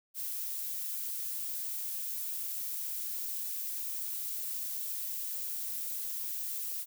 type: noise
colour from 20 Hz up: violet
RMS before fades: -37 dBFS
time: 0.14-6.86 s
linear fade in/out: 50 ms
effects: none